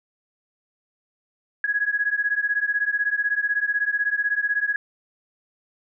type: beating tone pair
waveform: sine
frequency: 1661.2 / 1677.2 Hz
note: G#6 / G#6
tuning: 0 / +17 cents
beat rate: 16 Hz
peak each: -23 / -24 dBFS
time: 1.64-4.76 s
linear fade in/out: 2 ms
effects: none